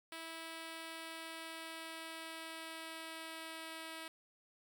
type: tone with pitch glide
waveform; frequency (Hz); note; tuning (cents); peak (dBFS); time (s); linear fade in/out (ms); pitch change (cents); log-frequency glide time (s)
5% pulse; 326.6 to 323.2; E4 to E4; -16 to -34; -34; 0.12-4.08; 2; -18; 0.24-3.8
effects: 12-bit